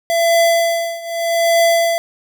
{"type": "tone with tremolo", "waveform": "square", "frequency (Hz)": 673, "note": "E5", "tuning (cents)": 36, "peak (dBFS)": -10, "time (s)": [0.1, 1.98], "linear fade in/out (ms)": 0, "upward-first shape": "triangle", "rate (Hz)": 0.82, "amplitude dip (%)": 90, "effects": []}